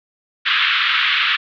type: band-pass noise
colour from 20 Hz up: white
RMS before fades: -17 dBFS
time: 0.45-1.37 s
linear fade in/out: 20 ms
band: 1200 to 3600 Hz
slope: 48 dB/octave
effects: none